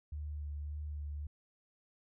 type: tone with vibrato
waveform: sine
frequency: 74 Hz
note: D2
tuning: 14 cents sharp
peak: -38 dBFS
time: 0.12-1.27 s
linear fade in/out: 5 ms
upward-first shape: sine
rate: 1.8 Hz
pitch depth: 20 cents each way
effects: none